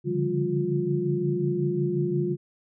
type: tone cluster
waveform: sine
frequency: 141.4 / 147 / 173.5 / 199.8 / 354.4 Hz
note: C#3 / D3 / F3 / G3 / F4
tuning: +35 / +2 / -11 / +33 / +25 cents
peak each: -31 / -29 / -32 / -32 / -26 dBFS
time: 0.04-2.37 s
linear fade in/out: 50 ms
effects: none